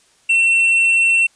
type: tone with hard clipping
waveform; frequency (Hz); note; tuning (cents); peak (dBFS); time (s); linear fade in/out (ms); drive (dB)
triangle; 2704; E7; +43; -12; 0.29-1.27; 10; 6
effects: white hiss -55 dBFS RMS until 1.35 s + resampled to 22050 Hz